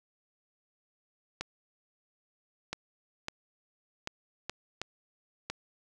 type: clicks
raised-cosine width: 0.2 ms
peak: -17 dBFS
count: 7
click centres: 1.41 / 2.73 / 3.284 / 4.074 / 4.496 / 4.816 / 5.5 s
effects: none